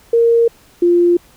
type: tone pair in turn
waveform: sine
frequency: 464.8 / 348.2 Hz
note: A#4 / F4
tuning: -5 / -5 cents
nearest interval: perfect fourth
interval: 500 cents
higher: first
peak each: -8 dBFS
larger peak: neither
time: 0.13-0.48 / 0.82-1.17 s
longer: neither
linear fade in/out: 5 ms
effects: pink hiss -48 dBFS RMS until 1.36 s